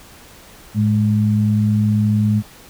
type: tone pair together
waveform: sine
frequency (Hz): 109.7 / 209.7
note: A2 / G#3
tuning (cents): -5 / +17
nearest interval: major seventh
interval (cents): 1122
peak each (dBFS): -15 / -16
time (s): 0.74-2.43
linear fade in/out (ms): 50
effects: pink hiss -43 dBFS RMS until 2.69 s